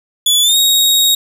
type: tone with pitch glide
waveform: sawtooth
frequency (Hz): 3436 to 3769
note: A7 to A#7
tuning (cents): -42 to +18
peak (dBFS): -6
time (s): 0.26-1.15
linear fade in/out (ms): 5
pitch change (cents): +160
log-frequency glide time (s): 0.42-0.57
effects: none